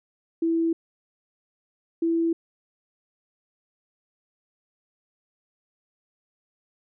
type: tone pair in turn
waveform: sine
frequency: 330.1 / 331.9 Hz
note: E4 / E4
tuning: +2 / +12 cents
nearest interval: unison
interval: 10 cents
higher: second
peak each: -20 dBFS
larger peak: neither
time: 0.42-0.73 / 2.02-2.33 s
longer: neither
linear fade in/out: 5 ms
effects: none